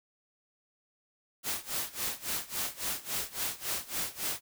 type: noise with tremolo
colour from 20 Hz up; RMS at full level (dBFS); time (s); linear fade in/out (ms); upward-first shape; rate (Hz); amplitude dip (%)
white; -32; 1.43-4.41; 50; sine; 3.6; 90
effects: none